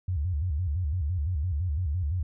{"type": "tone with vibrato", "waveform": "sine", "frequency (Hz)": 81.4, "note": "E2", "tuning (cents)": -21, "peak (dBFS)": -25, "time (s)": [0.08, 2.23], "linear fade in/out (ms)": 5, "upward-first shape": "square", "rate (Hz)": 5.9, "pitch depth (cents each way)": 200, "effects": []}